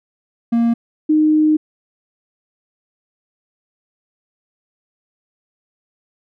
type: tone pair in turn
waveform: triangle / sine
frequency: 233.1 / 307.9 Hz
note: A#3 / D#4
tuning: 0 / -18 cents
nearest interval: perfect fourth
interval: 482 cents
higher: second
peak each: -10 dBFS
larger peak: neither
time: 0.52-0.74 / 1.09-1.57 s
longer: second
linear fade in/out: 10 ms
effects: none